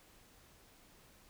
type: silence
effects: pink hiss -63 dBFS RMS until 1.29 s